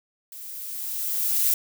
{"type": "noise with level ramp", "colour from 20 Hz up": "violet", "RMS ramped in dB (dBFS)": [-40, -20], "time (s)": [0.32, 1.54], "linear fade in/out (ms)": 2, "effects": []}